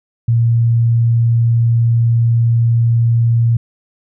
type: tone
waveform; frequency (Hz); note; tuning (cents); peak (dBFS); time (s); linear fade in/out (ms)
sine; 116.54; A#2; 0; -9; 0.28-3.57; 5
effects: none